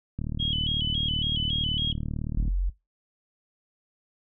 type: click train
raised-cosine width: 5 ms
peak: -19 dBFS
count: 88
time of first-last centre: 0.19-2.479 s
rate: 38 Hz
type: tone with vibrato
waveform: sine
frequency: 3136 Hz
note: G7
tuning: in tune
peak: -26 dBFS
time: 0.39-1.93 s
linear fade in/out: 20 ms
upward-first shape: square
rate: 3.6 Hz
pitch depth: 73 cents each way
type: tone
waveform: sine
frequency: 45.1 Hz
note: F#1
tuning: 44 cents flat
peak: -22 dBFS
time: 2.37-2.7 s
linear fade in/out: 10 ms
effects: noise-tail reverb RT60 0.2 s tail -19 dB re dry